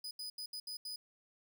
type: tone bursts at uneven times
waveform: 40% pulse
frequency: 4978 Hz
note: D#8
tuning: in tune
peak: -40 dBFS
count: 6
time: 0.04-0.11 / 0.19-0.3 / 0.38-0.46 / 0.53-0.6 / 0.67-0.77 / 0.85-0.96 s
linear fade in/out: 5 ms
effects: none